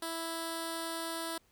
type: tone with notch filter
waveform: 5% pulse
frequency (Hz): 329.6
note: E4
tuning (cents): 0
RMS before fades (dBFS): -38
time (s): 0.02-1.38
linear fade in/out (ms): 5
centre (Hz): 2400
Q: 0.97
effects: pink hiss -69 dBFS RMS until 1.51 s